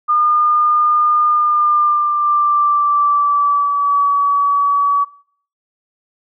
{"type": "tone with pitch glide", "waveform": "sine", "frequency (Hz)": [1213, 1138.3], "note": ["D#6", "C#6"], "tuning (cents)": [-44, 46], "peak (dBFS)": -11, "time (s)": [0.08, 5.05], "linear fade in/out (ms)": 20, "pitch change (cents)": -110, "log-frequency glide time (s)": [1.26, 4.1], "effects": ["noise-tail reverb RT60 0.5 s tail -17 dB re dry"]}